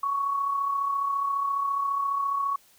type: tone with amplitude modulation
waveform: sine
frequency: 1115 Hz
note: C#6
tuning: 10 cents sharp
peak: -22 dBFS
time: 0.03-2.56 s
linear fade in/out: 5 ms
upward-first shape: sine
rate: 34.6 Hz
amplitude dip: 45%
effects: white hiss -59 dBFS RMS until 2.78 s